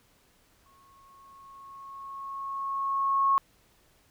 sine tone with exponential growth, 1095 Hz, C#6, 22 cents flat, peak -19 dBFS, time 0.66-3.38 s, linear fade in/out 0 ms, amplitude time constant 590 ms, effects pink hiss -64 dBFS RMS until 4.1 s

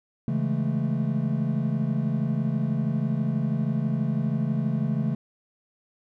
triangle chord, A major seventh, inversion first, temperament equal, 138.59 / 164.81 / 207.7 / 220 Hz, C#3 / E3 / G#3 / A3, 0 / 0 / 0 / 0 cents, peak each -25 / -27 / -30 / -26 dBFS, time 0.28-5.15 s, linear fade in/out 2 ms, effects none

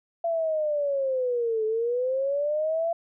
sine linear two-way sweep, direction down then up, 679 to 431.2 to 679 Hz, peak -23 dBFS, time 0.24-2.93 s, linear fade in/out 5 ms, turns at 1.65 s, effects none

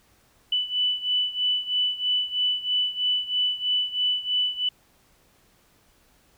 sine beating tone pair, 2982 / 2985.1 Hz, F#7 / F#7, +13 / +15 cents, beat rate 3.1 Hz, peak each -24 / -27 dBFS, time 0.52-4.69 s, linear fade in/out 5 ms, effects pink hiss -61 dBFS RMS until 6.37 s

